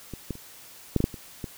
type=clicks; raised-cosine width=3 ms; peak=-22 / -17 / -30 / -8 / -11 / -8 / -25 / -19 dBFS; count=8; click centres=0.137 / 0.307 / 0.354 / 0.963 / 1.004 / 1.041 / 1.142 / 1.442 s; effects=white hiss -48 dBFS RMS until 1.57 s